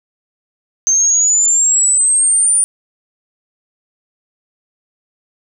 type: exponential sweep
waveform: sine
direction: up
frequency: 6272 to 9397 Hz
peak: -9 dBFS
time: 0.87-2.64 s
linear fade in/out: 0 ms
effects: none